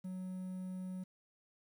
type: tone with quantisation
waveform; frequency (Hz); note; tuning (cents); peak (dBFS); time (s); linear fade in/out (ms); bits
triangle; 185; F#3; 0; -38; 0.04-1.04; 10; 11
effects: none